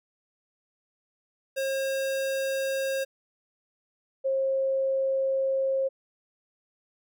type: tone pair in turn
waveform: square / sine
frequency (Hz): 538 / 535.8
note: C5 / C5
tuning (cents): +48 / +41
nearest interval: unison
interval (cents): 7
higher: first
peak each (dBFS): -27 / -23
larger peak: second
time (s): 1.56-3.05 / 4.24-5.89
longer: second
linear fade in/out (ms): 20
effects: none